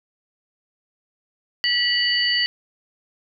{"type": "tone cluster", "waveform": "sine", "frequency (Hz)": [1945, 2941, 4555], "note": ["B6", "F#7", "C#8"], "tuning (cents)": [-27, -11, 46], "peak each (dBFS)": -22, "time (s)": [1.64, 2.46], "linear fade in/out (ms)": 0, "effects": []}